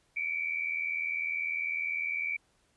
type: tone pair together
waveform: sine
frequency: 2269 / 2349 Hz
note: C#7 / D7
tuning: +40 / 0 cents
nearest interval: minor second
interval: 60 cents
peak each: -33 / -33 dBFS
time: 0.16-2.37 s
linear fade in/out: 10 ms
effects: pink hiss -70 dBFS RMS until 2.76 s + resampled to 24000 Hz